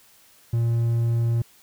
triangle tone, 116.6 Hz, A#2, 1 cent sharp, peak -17 dBFS, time 0.53-1.42 s, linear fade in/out 5 ms, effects white hiss -55 dBFS RMS until 1.62 s

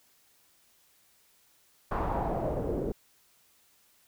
pink noise with low-pass filter sweep, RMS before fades -31 dBFS, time 1.91-2.92 s, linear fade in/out 5 ms, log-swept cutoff 1100 to 390 Hz, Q 2.8, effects white hiss -65 dBFS RMS until 4.07 s

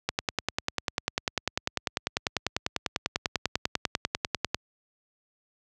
click train, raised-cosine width 0.2 ms, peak -8 dBFS, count 46, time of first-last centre 0.09-4.545 s, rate 10.1 Hz, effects high-pass 60 Hz 12 dB/octave

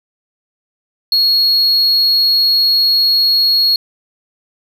triangle tone, 4315 Hz, C#8, 47 cents flat, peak -8 dBFS, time 1.12-3.76 s, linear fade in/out 2 ms, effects none

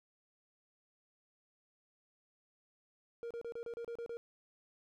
triangle tone bursts, 468.3 Hz, A#4, 8 cents sharp, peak -38 dBFS, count 9, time 3.23-4.17 s, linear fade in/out 0 ms, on 76 ms, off 32 ms, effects none

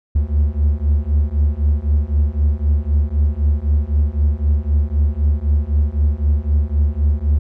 triangle beating tone pair, 71.3 / 75.2 Hz, C#2 / D2, +49 / +42 cents, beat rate 3.9 Hz, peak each -15 / -14 dBFS, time 0.15-7.39 s, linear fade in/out 10 ms, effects none

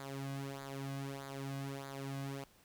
sawtooth tone with flanger, 137.3 Hz, C#3, 16 cents flat, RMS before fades -43 dBFS, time 0-2.44 s, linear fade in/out 0 ms, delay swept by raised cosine 0.35 to 2.25 ms, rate 1.6 Hz, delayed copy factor -0.7, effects pink hiss -66 dBFS RMS until 2.64 s

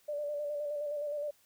sine tone with vibrato, 587.3 Hz, D5, in tune, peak -33 dBFS, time 0.08-1.31 s, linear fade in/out 10 ms, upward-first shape square, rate 9.6 Hz, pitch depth 28 cents each way, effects white hiss -67 dBFS RMS until 1.45 s

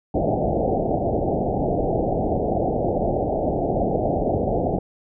white low-pass noise, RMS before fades -22 dBFS, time 0.14-4.79 s, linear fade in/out 5 ms, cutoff 780 Hz, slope 96 dB/octave, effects none

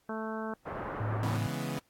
harmonic tone, 220 Hz, A3, in tune, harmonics 1 / 2 / 3 / 4 / 5 / 6 / 7, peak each -37 / -40 / -42 / -43 / -44 / -45 / -45 dBFS, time 0.09-0.54 s, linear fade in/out 2 ms
white low-pass noise, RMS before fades -38 dBFS, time 0.65-1.38 s, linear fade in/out 20 ms, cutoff 1300 Hz, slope 24 dB/octave
sine tone, 108.2 Hz, A2, 29 cents flat, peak -30 dBFS, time 1-1.47 s, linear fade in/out 5 ms
sawtooth chord, C# minor seventh, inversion none, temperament equal, 138.59 / 164.81 / 207.7 / 246.9 Hz, C#3 / E3 / G#3 / B3, 0 / 0 / 0 / 0 cents, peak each -33 / -34 / -37 / -35 dBFS, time 1.23-1.79 s, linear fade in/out 2 ms
effects pink hiss -71 dBFS RMS until 1.89 s + AAC 64 kbps

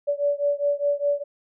sine beating tone pair, 573 / 577.9 Hz, D5 / D5, -43 / -28 cents, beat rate 4.9 Hz, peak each -23 / -24 dBFS, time 0.07-1.24 s, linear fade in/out 20 ms, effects none

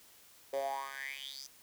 10% pulse tone with high-pass filter sweep, 136.4 Hz, C#3, 28 cents flat, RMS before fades -40 dBFS, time 0.53-1.47 s, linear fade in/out 5 ms, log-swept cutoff 490 to 5800 Hz, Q 7.6, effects white hiss -60 dBFS RMS until 1.62 s

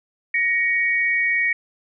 sine tone pair together, 1885.3 / 2242 Hz, A#6 / C#7, +19 / +19 cents, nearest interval minor third, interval 300 cents, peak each -20 dBFS, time 0.34-1.53 s, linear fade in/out 5 ms, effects none

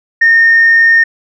sine tone, 1831 Hz, A#6, 32 cents flat, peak -3 dBFS, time 0.21-1.04 s, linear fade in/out 10 ms, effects tanh soft clip ceiling 0 dBFS

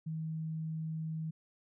sine tone, 159.2 Hz, D#3, 40 cents sharp, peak -35 dBFS, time 0.06-1.31 s, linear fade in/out 10 ms, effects none

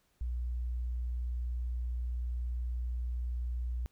sine tone, 60.5 Hz, B1, 35 cents flat, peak -32 dBFS, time 0.21-3.86 s, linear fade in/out 0 ms, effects pink hiss -73 dBFS RMS until 3.91 s

